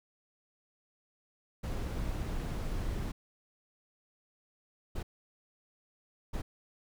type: noise bursts at uneven times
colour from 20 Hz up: brown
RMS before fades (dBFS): -35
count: 3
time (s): 1.63-3.12 / 4.95-5.03 / 6.33-6.42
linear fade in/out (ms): 10
effects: none

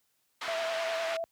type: band-pass noise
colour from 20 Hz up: pink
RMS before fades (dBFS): -37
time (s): 0.41-1.17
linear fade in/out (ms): 5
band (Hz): 1100 to 3300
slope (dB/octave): 12
type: tone with vibrato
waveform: sine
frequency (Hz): 659.3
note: E5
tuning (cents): 0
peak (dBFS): -31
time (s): 0.48-1.24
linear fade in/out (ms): 0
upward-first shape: sine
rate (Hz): 9.9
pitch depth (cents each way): 27
effects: white hiss -74 dBFS RMS until 1.31 s + high-pass 60 Hz 12 dB/octave

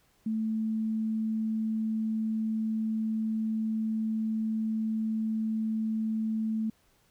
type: tone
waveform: sine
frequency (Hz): 220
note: A3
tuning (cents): 0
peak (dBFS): -27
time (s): 0.26-6.7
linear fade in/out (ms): 5
effects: pink hiss -67 dBFS RMS until 7.1 s

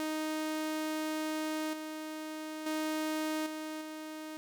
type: tone with level steps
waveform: sawtooth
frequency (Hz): 311.1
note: D#4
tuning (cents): 0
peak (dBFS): -29 / -35 / -28 / -34 / -37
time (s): 0-4.37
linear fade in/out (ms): 0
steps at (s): 1.73 / 2.66 / 3.46 / 3.81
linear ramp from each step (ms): 5
effects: none

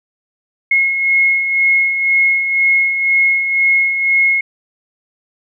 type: beating tone pair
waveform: sine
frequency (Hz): 2164 / 2166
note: C#7 / C#7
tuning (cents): -42 / -41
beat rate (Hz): 2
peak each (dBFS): -20 / -11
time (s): 0.71-4.41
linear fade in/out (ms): 5
effects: none

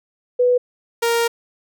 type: tone pair in turn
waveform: sine / sawtooth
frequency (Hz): 493.9 / 466.3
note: B4 / A#4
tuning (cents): 0 / +1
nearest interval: minor second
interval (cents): 99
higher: first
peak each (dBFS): -12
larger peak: neither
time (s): 0.39-0.58 / 1.02-1.28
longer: second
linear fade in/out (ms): 10
effects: none

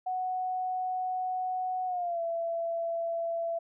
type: tone with pitch glide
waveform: sine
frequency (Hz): 740 to 670.8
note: F#5 to E5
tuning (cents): 0 to +30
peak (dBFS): -29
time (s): 0.06-3.59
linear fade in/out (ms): 10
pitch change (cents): -170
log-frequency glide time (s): 1.86-2.21
effects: none

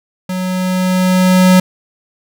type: tone with level ramp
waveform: square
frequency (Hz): 184.4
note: F#3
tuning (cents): -6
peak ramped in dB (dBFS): -18 to -5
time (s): 0.29-1.6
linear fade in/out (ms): 5
effects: none

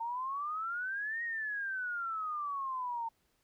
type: exponential two-way sweep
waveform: sine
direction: up then down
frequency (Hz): 904 to 1889 to 904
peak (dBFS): -34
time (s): 0-3.09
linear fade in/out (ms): 10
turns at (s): 1.23
effects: pink hiss -75 dBFS RMS until 3.43 s

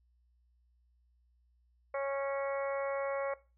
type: harmonic tone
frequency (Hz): 276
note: C#4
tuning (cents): -7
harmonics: 2 / 3 / 4 / 5 / 6 / 7 / 8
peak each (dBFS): -33 / -44 / -42 / -45 / -52 / -48 / -46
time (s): 1.94-3.34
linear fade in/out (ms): 5
effects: noise-tail reverb RT60 0.3 s tail -18 dB re dry + added 60 Hz sine -67 dBFS peak until 3.57 s

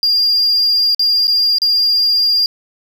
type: tone with dropouts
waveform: sine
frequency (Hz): 4805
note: D8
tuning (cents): +39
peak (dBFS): -8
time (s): 0.03-2.46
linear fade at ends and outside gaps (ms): 1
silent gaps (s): 0.947-0.994 / 1.271-1.279 / 1.584-1.618
effects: tanh soft clip ceiling -9 dBFS + 8-bit

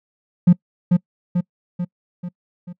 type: tone with echo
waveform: triangle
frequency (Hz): 176.9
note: F3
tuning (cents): +23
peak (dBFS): -3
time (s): 0.47-0.53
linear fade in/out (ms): 10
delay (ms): 440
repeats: 5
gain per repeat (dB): -5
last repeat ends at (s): 2.73
effects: noise-tail reverb RT60 0.1 s tail -26 dB re dry + tanh soft clip ceiling -4 dBFS

